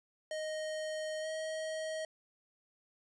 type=tone with pitch glide; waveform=square; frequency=622.3 to 632.1 Hz; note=D#5 to D#5; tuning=0 to +27 cents; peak=-37 dBFS; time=0.31-2.05 s; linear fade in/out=2 ms; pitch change=+27 cents; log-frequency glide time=1.21-1.27 s; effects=resampled to 22050 Hz